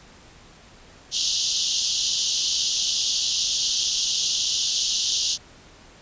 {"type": "band-pass noise", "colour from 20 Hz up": "white", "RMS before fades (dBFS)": -24, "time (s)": [1.11, 5.38], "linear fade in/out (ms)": 50, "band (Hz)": [2900, 6700], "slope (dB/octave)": 96, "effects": ["pink hiss -49 dBFS RMS until 6.01 s", "resampled to 16000 Hz"]}